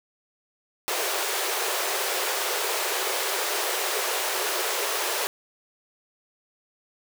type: high-pass noise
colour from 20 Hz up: pink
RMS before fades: -27 dBFS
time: 0.88-5.27 s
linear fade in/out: 0 ms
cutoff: 360 Hz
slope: 96 dB/octave
effects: none